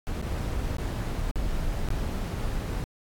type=noise with dropouts; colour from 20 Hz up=brown; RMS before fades=-29 dBFS; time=0.07-2.84 s; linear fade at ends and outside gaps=0 ms; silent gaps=0.215-0.224 / 0.767-0.784 / 1.311-1.358 / 1.887-1.905 s; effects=AAC 64 kbps